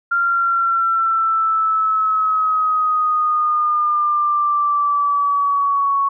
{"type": "exponential sweep", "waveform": "sine", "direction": "down", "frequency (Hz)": [1390, 1108.7], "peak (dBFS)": -14, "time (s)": [0.11, 6.09], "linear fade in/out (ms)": 10, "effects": []}